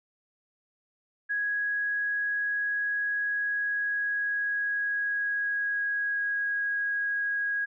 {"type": "tone with pitch glide", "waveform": "sine", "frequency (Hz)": [1661.2, 1647.8], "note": ["G#6", "G#6"], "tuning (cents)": [0, -14], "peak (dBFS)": -26, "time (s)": [1.29, 7.66], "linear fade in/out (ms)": 20, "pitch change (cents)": -14, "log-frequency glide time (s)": [3.23, 6.56], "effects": []}